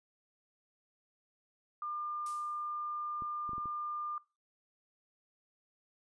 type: tone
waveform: sine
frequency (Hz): 1200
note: D6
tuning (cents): +37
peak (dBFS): -36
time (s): 1.82-4.18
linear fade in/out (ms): 2
type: noise with exponential decay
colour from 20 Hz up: violet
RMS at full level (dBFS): -41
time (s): 2.26-2.72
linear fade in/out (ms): 2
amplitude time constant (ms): 100
type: clicks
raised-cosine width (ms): 3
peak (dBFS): -36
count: 5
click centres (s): 3.222 / 3.493 / 3.533 / 3.581 / 3.657
effects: noise-tail reverb RT60 0.3 s tail -22 dB re dry + resampled to 22050 Hz